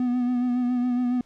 triangle tone with vibrato, 246.9 Hz, B3, in tune, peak -19 dBFS, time 0-1.21 s, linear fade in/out 2 ms, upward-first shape sine, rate 7.2 Hz, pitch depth 31 cents each way, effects pink hiss -61 dBFS RMS until 1.25 s + low-pass 7000 Hz 12 dB/octave

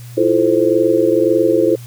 sine chord, F major seventh, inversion third, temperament just, 327.4 / 349.2 / 436.5 / 523.8 Hz, E4 / F4 / A4 / C5, -12 / 0 / -14 / +2 cents, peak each -16 dBFS, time 0.17-1.76 s, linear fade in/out 10 ms, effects added 120 Hz sine -31 dBFS peak until 1.86 s + white hiss -43 dBFS RMS until 1.86 s

